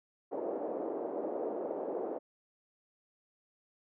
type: band-pass noise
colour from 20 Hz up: white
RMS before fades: -37 dBFS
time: 0.31-2.19 s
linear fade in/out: 20 ms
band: 320 to 590 Hz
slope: 24 dB/octave
effects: none